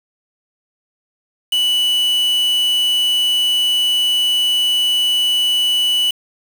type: tone with quantisation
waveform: triangle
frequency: 2960 Hz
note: F#7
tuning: in tune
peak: -12 dBFS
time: 1.52-6.11 s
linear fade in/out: 5 ms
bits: 4
effects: none